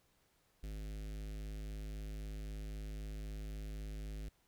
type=tone with notch filter; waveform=square; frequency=51.91 Hz; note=G#1; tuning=in tune; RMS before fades=-44 dBFS; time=0.63-4.29 s; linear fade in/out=5 ms; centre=980 Hz; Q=0.7; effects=pink hiss -74 dBFS RMS until 4.47 s